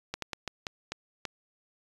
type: slowing click train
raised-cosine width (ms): 0.2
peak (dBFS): -16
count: 7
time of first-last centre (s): 0.14-1.253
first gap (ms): 83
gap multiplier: 1.32
effects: resampled to 24000 Hz